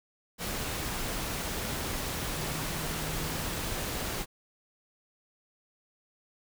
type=tone in noise; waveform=sine; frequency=156.4 Hz; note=D#3; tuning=9 cents sharp; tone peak=-40 dBFS; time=2.33-3.42 s; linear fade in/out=50 ms; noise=pink; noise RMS=-34 dBFS; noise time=0.38-4.26 s; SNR=-9 dB; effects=none